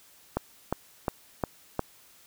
click train, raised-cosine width 1 ms, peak -12 dBFS, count 5, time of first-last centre 0.37-1.793 s, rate 2.81 Hz, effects white hiss -57 dBFS RMS until 2.26 s

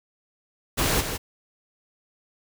pink noise with echo, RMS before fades -23 dBFS, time 0.77-1.02 s, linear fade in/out 20 ms, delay 160 ms, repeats 1, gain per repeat -7 dB, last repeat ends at 1.18 s, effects none

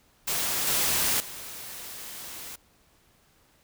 white noise with level steps, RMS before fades -28 / -25 / -40 dBFS, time 0.27-2.56 s, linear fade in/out 10 ms, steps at 0.67 / 1.2 s, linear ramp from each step 2 ms, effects pink hiss -63 dBFS RMS until 3.63 s

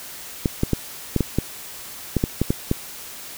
clicks, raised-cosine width 3 ms, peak -5 dBFS, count 11, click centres 0.458 / 0.634 / 0.733 / 1.163 / 1.207 / 1.386 / 2.167 / 2.239 / 2.416 / 2.505 / 2.714 s, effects white hiss -37 dBFS RMS until 3.37 s

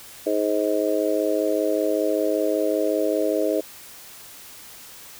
harmonic tone, 105.2 Hz, G#2, 23 cents sharp, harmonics 3 / 4 / 5 / 6, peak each -25 / -25 / -25 / -25 dBFS, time 0.26-3.61 s, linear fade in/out 10 ms, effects white hiss -43 dBFS RMS until 5.19 s

